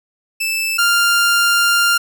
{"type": "tone pair in turn", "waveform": "sawtooth", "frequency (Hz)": [2637, 1396.9], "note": ["E7", "F6"], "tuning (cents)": [0, 0], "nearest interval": "major seventh", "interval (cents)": 1100, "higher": "first", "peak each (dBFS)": [-14, -8], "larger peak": "second", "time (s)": [[0.4, 0.78], [0.78, 1.98]], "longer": "second", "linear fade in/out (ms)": 10, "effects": []}